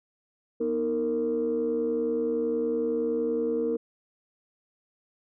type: tone cluster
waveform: sine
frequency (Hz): 241.9 / 312.6 / 461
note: B3 / D#4 / A#4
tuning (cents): -36 / +8 / -19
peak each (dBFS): -31 / -31 / -25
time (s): 0.6-3.77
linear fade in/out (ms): 10
effects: tanh soft clip ceiling -18 dBFS